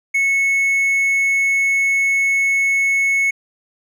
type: tone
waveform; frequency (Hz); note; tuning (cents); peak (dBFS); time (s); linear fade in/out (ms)
triangle; 2200; C#7; -14; -12; 0.14-3.31; 10
effects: none